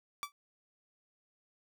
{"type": "tone with exponential decay", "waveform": "sawtooth", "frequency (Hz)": 1156, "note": "D6", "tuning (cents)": -28, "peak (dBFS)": -28, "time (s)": [0.23, 0.32], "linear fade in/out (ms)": 0, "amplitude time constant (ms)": 18, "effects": []}